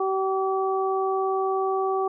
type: harmonic tone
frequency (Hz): 383.1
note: G4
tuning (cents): -40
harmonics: 1 / 2 / 3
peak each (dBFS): -24 / -27 / -29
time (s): 0-2.08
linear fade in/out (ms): 5
effects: none